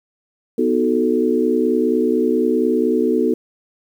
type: chord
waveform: sine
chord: B dominant seventh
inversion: none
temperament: equal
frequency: 246.9 / 311.1 / 370 / 440 Hz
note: B3 / D#4 / F#4 / A4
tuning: 0 / 0 / 0 / 0 cents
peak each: -19 / -21 / -20 / -19 dBFS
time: 0.58-3.34 s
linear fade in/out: 5 ms
effects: 8-bit